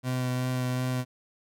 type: tone with vibrato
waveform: 30% pulse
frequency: 126.8 Hz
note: B2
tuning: 46 cents sharp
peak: -24 dBFS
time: 0.03-1.05 s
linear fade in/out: 50 ms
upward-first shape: sine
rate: 2.7 Hz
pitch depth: 12 cents each way
effects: none